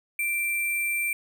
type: tone with sample-and-hold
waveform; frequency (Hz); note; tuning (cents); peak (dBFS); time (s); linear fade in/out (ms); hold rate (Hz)
sine; 2353; D7; +3; -24; 0.19-1.13; 2; 11025
effects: none